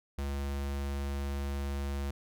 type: tone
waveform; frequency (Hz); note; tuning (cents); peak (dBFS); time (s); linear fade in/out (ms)
square; 69.9; C#2; +15; -33; 0.18-2.11; 5
effects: none